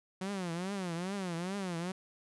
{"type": "tone with vibrato", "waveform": "sawtooth", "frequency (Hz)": 183, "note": "F#3", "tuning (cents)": -19, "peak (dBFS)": -31, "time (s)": [0.21, 1.92], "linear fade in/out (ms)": 5, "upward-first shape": "triangle", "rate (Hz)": 2.4, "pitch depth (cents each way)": 200, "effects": ["resampled to 24000 Hz"]}